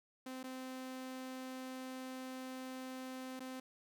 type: tone with dropouts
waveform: sawtooth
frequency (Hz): 258.9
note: C4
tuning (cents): -18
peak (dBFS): -40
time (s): 0.26-3.6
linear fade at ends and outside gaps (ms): 5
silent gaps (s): 0.431-0.439 / 3.395-3.403
effects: none